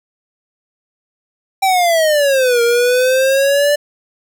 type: exponential two-way sweep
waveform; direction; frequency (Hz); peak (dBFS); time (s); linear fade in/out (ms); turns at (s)
square; down then up; 784 to 467 to 589; -11; 1.62-3.76; 10; 2.62
effects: none